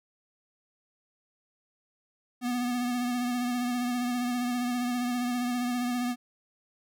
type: tone with vibrato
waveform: square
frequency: 245.2 Hz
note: B3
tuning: 12 cents flat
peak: -28 dBFS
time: 2.41-6.16 s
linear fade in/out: 50 ms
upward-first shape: triangle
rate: 15 Hz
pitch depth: 35 cents each way
effects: none